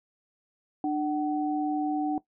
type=tone pair together; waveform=sine; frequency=299.1 / 753.7 Hz; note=D4 / F#5; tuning=+32 / +32 cents; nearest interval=octave + major third; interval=1600 cents; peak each=-26 / -30 dBFS; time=0.84-2.18 s; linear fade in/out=2 ms; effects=noise-tail reverb RT60 0.1 s tail -17 dB re dry